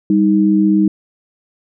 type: tone pair together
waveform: sine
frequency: 197.68 / 313.8 Hz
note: G3 / D#4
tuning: +15 / +15 cents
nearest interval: minor sixth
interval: 800 cents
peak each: -12 dBFS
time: 0.1-0.88 s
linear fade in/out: 2 ms
effects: none